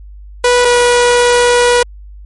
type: tone pair in turn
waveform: sawtooth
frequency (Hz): 490 / 485.5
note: B4 / B4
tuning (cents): -14 / -30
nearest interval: unison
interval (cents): 16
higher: first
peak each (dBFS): -3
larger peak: neither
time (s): 0.44-0.65 / 0.65-1.83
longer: second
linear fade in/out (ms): 5
effects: added 50 Hz sine -30 dBFS peak until 2.25 s + MP3 48 kbps